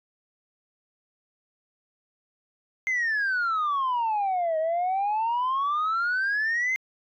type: exponential two-way sweep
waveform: sine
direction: down then up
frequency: 2100 to 625 to 2100 Hz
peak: -21 dBFS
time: 2.87-6.76 s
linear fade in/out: 0 ms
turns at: 4.58 s
effects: tanh soft clip ceiling -21 dBFS